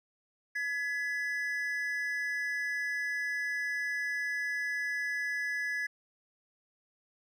triangle tone pair together, 1691.8 / 1991 Hz, G#6 / B6, +32 / +14 cents, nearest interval minor third, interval 282 cents, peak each -31 / -34 dBFS, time 0.55-5.87 s, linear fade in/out 10 ms, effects none

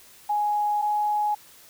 sine tone pair in turn, 833 / 837.4 Hz, G#5 / G#5, +5 / +14 cents, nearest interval unison, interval 9 cents, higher second, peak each -21 / -21 dBFS, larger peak neither, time 0.29-0.82 / 0.82-1.35 s, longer neither, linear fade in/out 10 ms, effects white hiss -51 dBFS RMS until 1.69 s

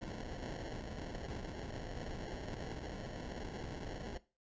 pink noise with sample-and-hold, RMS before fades -44 dBFS, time 0.01-4.18 s, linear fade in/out 10 ms, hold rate 1225 Hz, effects noise-tail reverb RT60 0.3 s tail -18 dB re dry + resampled to 16000 Hz

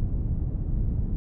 pink low-pass noise, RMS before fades -26 dBFS, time 0-1.16 s, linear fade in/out 0 ms, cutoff 140 Hz, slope 12 dB/octave, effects none

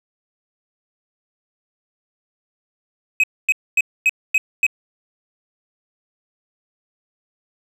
triangle tone bursts, 2536 Hz, D#7, 32 cents sharp, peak -10 dBFS, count 6, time 3.2-4.666 s, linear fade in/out 2 ms, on 36 ms, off 250 ms, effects none

